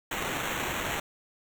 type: noise with sample-and-hold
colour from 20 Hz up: blue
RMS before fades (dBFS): -32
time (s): 0.11-1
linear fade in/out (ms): 5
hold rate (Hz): 4900
effects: none